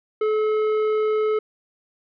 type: tone with tanh clipping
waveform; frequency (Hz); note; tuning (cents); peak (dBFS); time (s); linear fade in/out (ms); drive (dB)
triangle; 430.5; A4; -38; -20; 0.21-1.39; 5; 14
effects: none